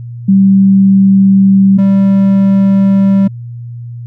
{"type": "tone pair in turn", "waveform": ["sine", "triangle"], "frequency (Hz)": [194.1, 195.34], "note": ["G3", "G3"], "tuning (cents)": [-17, -6], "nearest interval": "unison", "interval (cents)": 11, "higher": "second", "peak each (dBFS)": -3, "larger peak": "neither", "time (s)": [[0.28, 1.78], [1.78, 3.28]], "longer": "neither", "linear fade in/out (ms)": 10, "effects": ["added 119 Hz sine -22 dBFS peak until 4.06 s"]}